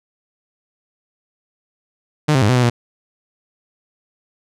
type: tone with pitch steps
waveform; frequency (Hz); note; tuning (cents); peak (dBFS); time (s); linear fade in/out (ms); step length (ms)
sawtooth; 151.4 / 132.2 / 103.2 / 126.7 / 124.2 / 119.7; D#3 / C3 / G#2 / B2 / B2 / A#2; -47 / +18 / -10 / +45 / +10 / +46; -8; 2.28-2.7; 10; 70
effects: low-pass 8000 Hz 12 dB/octave